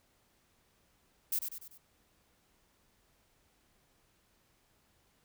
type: noise with echo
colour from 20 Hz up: violet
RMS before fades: -32 dBFS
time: 1.32-1.39 s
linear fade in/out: 5 ms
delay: 97 ms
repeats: 4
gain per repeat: -6 dB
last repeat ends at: 1.778 s
effects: pink hiss -71 dBFS RMS until 5.24 s